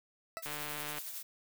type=tone with exponential decay; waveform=20% pulse; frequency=657 Hz; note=E5; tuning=6 cents flat; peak=-29 dBFS; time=0.37-0.45 s; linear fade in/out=0 ms; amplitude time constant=17 ms
type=noise with tremolo; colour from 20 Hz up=blue; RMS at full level=-41 dBFS; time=0.42-1.23 s; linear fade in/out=10 ms; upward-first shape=triangle; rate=11 Hz; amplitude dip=45%
type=click train; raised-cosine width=0.3 ms; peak=-25 dBFS; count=79; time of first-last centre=0.46-0.983 s; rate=149 Hz
effects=none